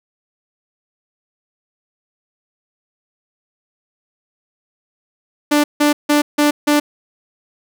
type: tone bursts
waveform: sawtooth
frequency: 294.5 Hz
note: D4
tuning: 5 cents sharp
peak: -7 dBFS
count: 5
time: 5.51-6.8 s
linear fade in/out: 10 ms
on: 130 ms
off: 160 ms
effects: none